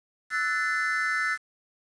triangle chord, F# half-diminished seventh, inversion third, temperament equal with one note detuned, 1318.5 / 1480 / 1760 / 2049 Hz, E6 / F#6 / A6 / C7, 0 / 0 / 0 / -37 cents, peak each -30 / -29 / -26 / -30 dBFS, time 0.3-1.38 s, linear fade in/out 50 ms, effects resampled to 22050 Hz + 8-bit

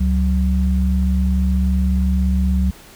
sine tone pair together, 69.76 / 186.5 Hz, C#2 / F#3, +12 / +14 cents, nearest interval octave + perfect fourth, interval 1702 cents, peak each -15 / -19 dBFS, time 0-2.71 s, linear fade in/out 10 ms, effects pink hiss -43 dBFS RMS until 2.95 s

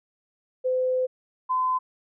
sine tone pair in turn, 511 / 1022 Hz, C5 / C6, -41 / -41 cents, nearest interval octave, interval 1200 cents, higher second, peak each -21 / -21 dBFS, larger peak neither, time 0.64-1.07 / 1.49-1.79 s, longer first, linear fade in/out 20 ms, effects none

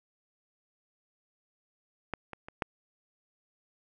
clicks, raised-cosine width 0.5 ms, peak -17 / -25 / -28 / -14 dBFS, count 4, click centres 2.137 / 2.333 / 2.485 / 2.622 s, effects none

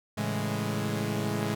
sawtooth chord, A major seventh, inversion none, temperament equal, 110 / 138.59 / 164.81 / 207.7 Hz, A2 / C#3 / E3 / G#3, 0 / 0 / 0 / 0 cents, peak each -29 / -32 / -32 / -28 dBFS, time 0.17-1.55 s, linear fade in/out 10 ms, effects none

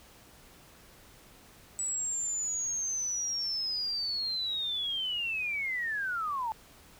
sine linear sweep, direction down, 7902 to 860 Hz, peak -30 dBFS, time 1.79-6.52 s, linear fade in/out 0 ms, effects pink hiss -56 dBFS RMS until 6.99 s

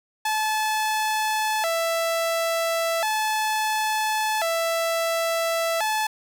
sawtooth tone with vibrato, 757 Hz, F#5, 39 cents sharp, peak -18 dBFS, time 0.25-6.07 s, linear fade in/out 5 ms, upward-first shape square, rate 0.36 Hz, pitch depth 230 cents each way, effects none

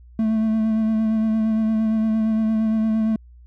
triangle tone with vibrato, 220 Hz, A3, in tune, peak -15 dBFS, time 0.19-3.16 s, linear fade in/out 2 ms, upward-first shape sine, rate 8.7 Hz, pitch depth 21 cents each way, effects added 60 Hz sine -43 dBFS peak until 3.46 s

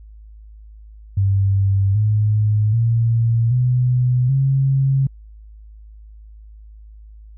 sine tone with pitch steps, 98 / 106.25 / 115.2 / 124.91 / 135.43 Hz, G2 / G#2 / A#2 / B2 / C#3, 0 / +40 / -20 / +20 / -40 cents, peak -13 dBFS, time 1.17-5.07 s, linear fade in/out 5 ms, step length 780 ms, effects added 53 Hz sine -38 dBFS peak until 7.37 s

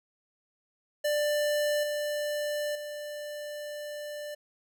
square tone with level steps, 592 Hz, D5, 14 cents sharp, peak -26 / -30 / -37 dBFS, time 1.04-4.35 s, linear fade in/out 10 ms, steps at 1.83 / 2.75 s, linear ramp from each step 5 ms, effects none

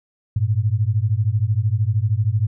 sine beating tone pair, 100.7 / 113.7 Hz, G2 / A#2, +47 / -43 cents, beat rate 13 Hz, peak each -19 dBFS, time 0.36-2.47 s, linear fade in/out 5 ms, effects none

